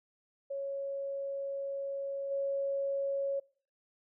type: tone with level steps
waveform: sine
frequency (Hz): 553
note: C#5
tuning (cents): -4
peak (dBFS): -34 / -30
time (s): 0.5-3.4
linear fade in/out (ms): 10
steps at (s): 2.3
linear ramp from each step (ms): 20
effects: noise-tail reverb RT60 0.5 s tail -24 dB re dry